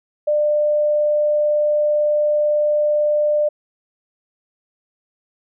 sine tone, 597 Hz, D5, 28 cents sharp, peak -14 dBFS, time 0.27-3.49 s, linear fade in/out 10 ms, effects none

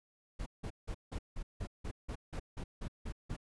brown noise bursts, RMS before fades -39 dBFS, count 13, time 0.39-3.366 s, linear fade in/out 10 ms, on 72 ms, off 170 ms, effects resampled to 24000 Hz

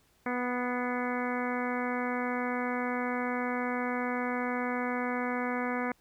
harmonic tone with a mistuned harmonic, 246.8 Hz, B3, 1 cent flat, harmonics 1 / 2 / 3 / 4 / 5 / 6 / 7 / 8 / 9, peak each -33 / -36 / -38 / -39 / -40 / -41 / -41 / -42 / -43 dBFS, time 0.26-5.92 s, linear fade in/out 2 ms, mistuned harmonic 8, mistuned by +51 cents, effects pink hiss -67 dBFS RMS until 6 s

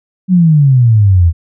sine exponential sweep, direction down, 190 to 80.5 Hz, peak -4 dBFS, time 0.28-1.33 s, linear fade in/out 50 ms, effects none

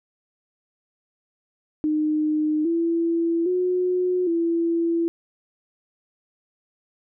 sine tone with pitch steps, 306.2 / 334.6 / 363.1 / 335.4 Hz, D#4 / E4 / F#4 / E4, -28 / +26 / -33 / +30 cents, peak -19 dBFS, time 1.84-5.08 s, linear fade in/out 0 ms, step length 810 ms, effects none

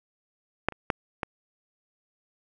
clicks, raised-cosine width 0.5 ms, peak -7 / -26 / -8 / -13 dBFS, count 4, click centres 0.686 / 0.723 / 0.902 / 1.232 s, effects none

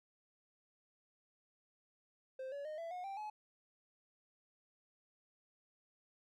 triangle tone with pitch steps, 523.3 / 567.4 / 615.2 / 667 / 723.2 / 784.1 / 850.1 Hz, C5 / C#5 / D#5 / E5 / F#5 / G5 / G#5, 0 / +40 / -20 / +20 / -40 / 0 / +40 cents, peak -40 dBFS, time 2.39-3.3 s, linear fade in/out 5 ms, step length 130 ms, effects none

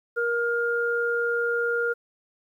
sine tone pair together, 471.3 / 1412.3 Hz, A#4 / F6, +19 / +19 cents, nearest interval octave + perfect fifth, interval 1900 cents, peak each -25 dBFS, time 0.16-1.94 s, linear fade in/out 20 ms, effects 10-bit

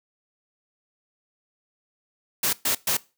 white noise bursts, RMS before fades -23 dBFS, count 3, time 2.43-2.97 s, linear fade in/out 5 ms, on 100 ms, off 120 ms, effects noise-tail reverb RT60 0.3 s tail -21 dB re dry + high-pass 100 Hz 12 dB/octave

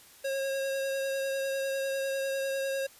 square tone with vibrato, 542 Hz, C#5, 39 cents flat, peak -30 dBFS, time 0.24-2.87 s, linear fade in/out 10 ms, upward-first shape triangle, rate 10 Hz, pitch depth 17 cents each way, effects white hiss -55 dBFS RMS until 2.99 s + resampled to 32000 Hz

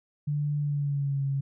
sine tone with pitch glide, 146.83 to 137.79 Hz, D3 to C#3, 0 to -10 cents, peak -25 dBFS, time 0.27-1.41 s, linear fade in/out 10 ms, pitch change -110 cents, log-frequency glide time 0.59-1.23 s, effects none

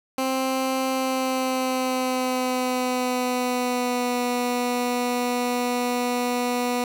15% pulse tone with pitch glide, 262.8 to 245.2 Hz, C4 to B3, +8 to -12 cents, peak -16 dBFS, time 0.18-6.84 s, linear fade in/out 2 ms, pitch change -120 cents, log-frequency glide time 0.89-4.23 s, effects none

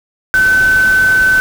sine tone in noise, 1522 Hz, F#6, 48 cents sharp, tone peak -7 dBFS, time 0.34-1.4 s, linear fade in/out 0 ms, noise pink, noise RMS -24 dBFS, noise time 0.34-1.4 s, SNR +14 dB, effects none

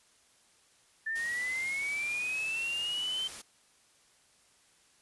sine linear sweep, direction up, 1760 to 3117 Hz, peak -31 dBFS, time 1.06-3.28 s, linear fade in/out 10 ms
white noise, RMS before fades -44 dBFS, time 1.15-3.42 s, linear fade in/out 10 ms
effects white hiss -65 dBFS RMS until 5.01 s + resampled to 24000 Hz

